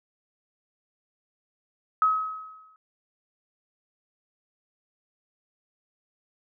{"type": "tone with exponential decay", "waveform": "sine", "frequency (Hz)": 1277, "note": "D#6", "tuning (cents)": 45, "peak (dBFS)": -16, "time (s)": [2.02, 2.76], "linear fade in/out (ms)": 1, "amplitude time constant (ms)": 160, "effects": []}